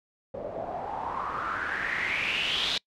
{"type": "noise with low-pass filter sweep", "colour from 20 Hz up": "white", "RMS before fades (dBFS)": -31, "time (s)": [0.34, 2.78], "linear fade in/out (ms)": 5, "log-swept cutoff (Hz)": [530, 3800], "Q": 6.3, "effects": ["noise-tail reverb RT60 0.1 s tail -26 dB re dry"]}